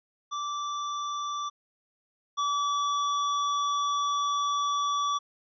square tone pair in turn, 1167 / 1150.3 Hz, D6 / D6, -11 / -36 cents, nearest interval unison, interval 25 cents, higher first, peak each -31 / -26 dBFS, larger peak second, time 0.31-1.5 / 2.37-5.19 s, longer second, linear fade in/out 20 ms, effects resampled to 16000 Hz

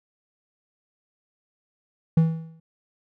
triangle tone with exponential decay, 162.4 Hz, E3, 26 cents flat, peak -10 dBFS, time 2.17-2.6 s, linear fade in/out 5 ms, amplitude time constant 93 ms, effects none

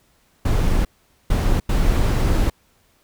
brown noise bursts at uneven times, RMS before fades -17 dBFS, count 3, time 0.45-0.85 / 1.3-1.6 / 1.69-2.5 s, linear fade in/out 5 ms, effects pink hiss -60 dBFS RMS until 3.03 s

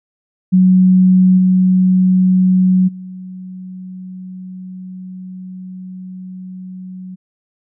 sine tone with level steps, 185 Hz, F#3, in tune, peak -6 / -8 / -27 dBFS, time 0.52-7.16 s, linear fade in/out 20 ms, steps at 1.37 / 2.87 s, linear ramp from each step 20 ms, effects none

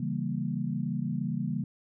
sine chord, C# diminished seventh, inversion none, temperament equal, 138.59 / 164.81 / 196 / 233.1 Hz, C#3 / E3 / G3 / Bb3, 0 / 0 / 0 / 0 cents, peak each -34 dBFS, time 0-1.64 s, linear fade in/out 5 ms, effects none

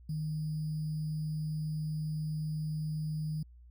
sine tone with sample-and-hold, 154.6 Hz, D#3, 11 cents flat, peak -32 dBFS, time 0.09-3.43 s, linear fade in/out 5 ms, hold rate 4900 Hz, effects added 60 Hz sine -52 dBFS peak until 3.7 s

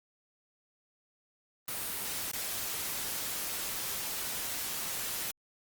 white noise with dropouts, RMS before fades -36 dBFS, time 1.68-5.31 s, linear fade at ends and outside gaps 2 ms, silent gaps 2.315-2.333 s, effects Opus 32 kbps

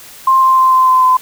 sine tone with pitch steps, 1055 / 1048.3 / 1041.7 / 1035.1 / 1028.5 / 1022 Hz, C6 / C6 / C6 / C6 / C6 / C6, +14 / +3 / -8 / -19 / -30 / -41 cents, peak -6 dBFS, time 0.27-1.17 s, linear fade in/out 5 ms, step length 150 ms, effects white hiss -36 dBFS RMS until 1.21 s

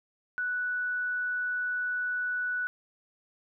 sine tone, 1480 Hz, F#6, in tune, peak -28 dBFS, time 0.38-2.67 s, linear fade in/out 0 ms, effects none

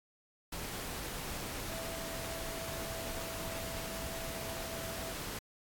sine tone in noise, 659.3 Hz, E5, in tune, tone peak -44 dBFS, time 1.69-5.13 s, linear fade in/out 5 ms, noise pink, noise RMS -41 dBFS, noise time 0.52-5.39 s, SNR -6 dB, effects AAC 64 kbps

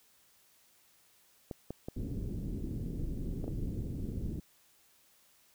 clicks, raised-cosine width 2 ms, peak -25 dBFS, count 5, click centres 1.512 / 1.706 / 1.885 / 3.442 / 3.48 s
pink low-pass noise, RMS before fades -37 dBFS, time 1.96-4.4 s, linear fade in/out 5 ms, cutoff 330 Hz, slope 24 dB/octave
effects white hiss -66 dBFS RMS until 5.54 s

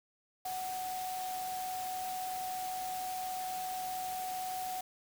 sine tone in noise, 743 Hz, F#5, 7 cents sharp, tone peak -36 dBFS, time 0.45-4.81 s, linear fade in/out 5 ms, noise white, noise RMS -45 dBFS, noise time 0.45-4.81 s, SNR +6 dB, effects none

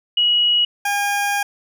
sine / 20% pulse tone pair in turn, 2910 / 810.5 Hz, F#7 / G#5, -29 / -42 cents, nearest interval octave + minor seventh, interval 2213 cents, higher first, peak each -13 dBFS, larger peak neither, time 0.17-0.65 / 0.85-1.43 s, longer second, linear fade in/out 5 ms, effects none

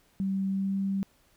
sine tone with pitch glide, 193.3 to 195.09 Hz, G3 to G3, -24 to -8 cents, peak -26 dBFS, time 0.2-1.03 s, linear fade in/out 0 ms, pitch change +16 cents, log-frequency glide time 0.5-0.74 s, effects pink hiss -65 dBFS RMS until 1.36 s

